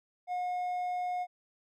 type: tone with hard clipping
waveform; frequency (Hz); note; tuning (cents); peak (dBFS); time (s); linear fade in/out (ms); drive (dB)
sine; 721; F#5; -45; -32; 0.27-1.27; 50; 3
effects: none